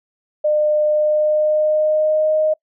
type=tone with pitch glide; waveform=sine; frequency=604 to 620.3 Hz; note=D5 to D#5; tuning=+48 to -5 cents; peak=-13 dBFS; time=0.44-2.54 s; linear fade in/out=10 ms; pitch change=+47 cents; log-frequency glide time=0.85-2.33 s; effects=noise-tail reverb RT60 0.1 s tail -25 dB re dry